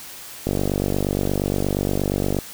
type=click train; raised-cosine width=2 ms; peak=-8 dBFS; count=94; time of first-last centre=0.47-2.388 s; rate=48.5 Hz; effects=white hiss -38 dBFS RMS until 2.53 s